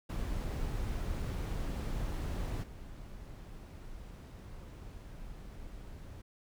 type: noise with level steps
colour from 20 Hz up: brown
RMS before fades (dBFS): -36 / -47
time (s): 0.09-6.22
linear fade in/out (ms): 10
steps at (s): 2.62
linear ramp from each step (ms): 20
effects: none